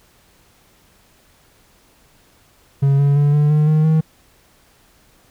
triangle tone with pitch steps, 138.59 / 141.67 / 144.81 / 148.02 / 151.31 / 154.67 / 158.1 Hz, C#3 / C#3 / D3 / D3 / D#3 / D#3 / D#3, 0 / +38 / -24 / +14 / -48 / -10 / +28 cents, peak -9 dBFS, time 2.82-4.01 s, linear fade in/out 10 ms, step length 170 ms, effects pink hiss -54 dBFS RMS until 5.3 s

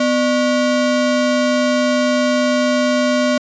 square ring-modulated tone, 425.6 Hz, G#4, 42 cents sharp, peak -11 dBFS, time 0-3.38 s, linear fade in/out 5 ms, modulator 175 Hz, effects resampled to 16000 Hz

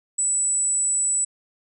sine tone, 7930 Hz, B8, 6 cents sharp, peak -19 dBFS, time 0.18-1.25 s, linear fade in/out 10 ms, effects none

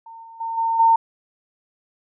sine tone with level steps, 910 Hz, A#5, 42 cents flat, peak -37 / -39 / -24 / -18 / -11 dBFS, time 0.06-0.96 s, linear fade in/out 5 ms, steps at 0.23 / 0.4 / 0.57 / 0.79 s, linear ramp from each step 10 ms, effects none

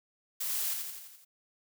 blue noise with echo, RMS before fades -34 dBFS, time 0.4-0.74 s, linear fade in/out 10 ms, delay 85 ms, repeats 6, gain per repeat -4 dB, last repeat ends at 1.25 s, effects none

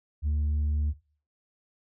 sine tone, 74.6 Hz, D2, 28 cents sharp, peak -21 dBFS, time 0.22-0.94 s, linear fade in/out 50 ms, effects noise-tail reverb RT60 0.4 s tail -19 dB re dry + tanh soft clip ceiling -23 dBFS

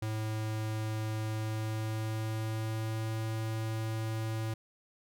square tone with pitch glide, 109.1 to 110.88 Hz, A2 to A2, -14 to +14 cents, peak -33 dBFS, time 0.02-4.54 s, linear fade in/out 5 ms, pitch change +28 cents, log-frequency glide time 1.3-3.15 s, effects none

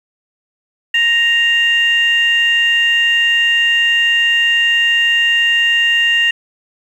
sine tone pair together, 1864.7 / 2794 Hz, A#6 / F7, 0 / 0 cents, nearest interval perfect fifth, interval 700 cents, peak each -12 dBFS, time 0.94-6.31 s, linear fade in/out 5 ms, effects tanh soft clip ceiling -4 dBFS + 7-bit

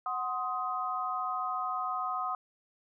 sine chord, C diminished, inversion second, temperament equal with one note detuned, 740 / 1046.5 / 1254.6 Hz, Gb5 / C6 / Eb6, 0 / 0 / +14 cents, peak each -36 / -37 / -33 dBFS, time 0.06-2.35 s, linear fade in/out 2 ms, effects none

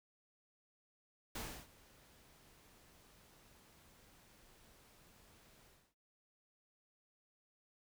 pink noise with ADSR envelope, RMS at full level -43 dBFS, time 1.35-5.95 s, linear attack 5 ms, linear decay 310 ms, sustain -22 dB, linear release 280 ms, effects none

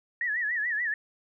sine tone with vibrato, 1821 Hz, A#6, 41 cents flat, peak -26 dBFS, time 0.21-0.94 s, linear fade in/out 2 ms, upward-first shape sine, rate 6.9 Hz, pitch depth 140 cents each way, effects none

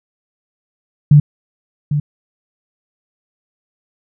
sine tone with echo, 147 Hz, D3, 2 cents sharp, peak -3 dBFS, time 1.11-1.2 s, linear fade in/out 5 ms, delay 800 ms, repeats 1, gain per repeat -10 dB, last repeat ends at 2 s, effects none

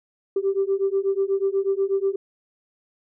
sine beating tone pair, 387 / 395.2 Hz, G4 / G4, -22 / +14 cents, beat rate 8.2 Hz, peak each -22 dBFS, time 0.36-2.16 s, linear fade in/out 5 ms, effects tanh soft clip ceiling -13 dBFS

